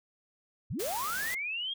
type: linear sweep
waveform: sine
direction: up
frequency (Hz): 70 to 3297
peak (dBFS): -32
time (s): 0.7-1.74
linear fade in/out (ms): 10
type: noise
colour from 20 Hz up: white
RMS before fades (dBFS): -38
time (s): 0.79-1.35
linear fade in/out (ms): 10
effects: none